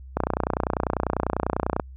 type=click train; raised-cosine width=1 ms; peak=-8 dBFS; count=50; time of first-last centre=0.17-1.798 s; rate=30.1 Hz; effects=added 65 Hz sine -39 dBFS peak until 1.96 s